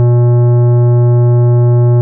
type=tone with tanh clipping; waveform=triangle; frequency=120.7 Hz; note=B2; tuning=39 cents flat; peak=-7 dBFS; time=0-2.01 s; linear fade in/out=0 ms; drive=17 dB; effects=none